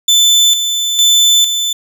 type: tone with tremolo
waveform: 30% pulse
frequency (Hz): 3520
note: A7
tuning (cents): 0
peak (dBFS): -4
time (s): 0.08-1.73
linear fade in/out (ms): 5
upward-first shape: square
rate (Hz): 1.1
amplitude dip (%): 55
effects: 7-bit